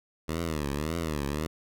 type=tone with vibrato; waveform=10% pulse; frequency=76.8 Hz; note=D#2; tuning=22 cents flat; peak=-21 dBFS; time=0.28-1.47 s; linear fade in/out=10 ms; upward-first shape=triangle; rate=1.8 Hz; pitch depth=190 cents each way; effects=none